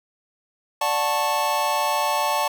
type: chord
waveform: square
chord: D major seventh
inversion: none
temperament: just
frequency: 587.3 / 734.2 / 881 / 1101.2 Hz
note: D5 / F#5 / A5 / C#6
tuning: 0 / -14 / +2 / -12 cents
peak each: -28 / -29 / -24 / -27 dBFS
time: 0.81-2.48 s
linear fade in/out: 5 ms
effects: none